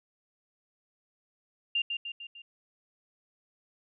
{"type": "tone with echo", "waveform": "sine", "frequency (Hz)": 2794, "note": "F7", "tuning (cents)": 0, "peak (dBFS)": -25, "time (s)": [1.75, 1.82], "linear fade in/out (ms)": 5, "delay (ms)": 150, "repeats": 4, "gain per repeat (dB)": -5, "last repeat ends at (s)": 2.42, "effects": []}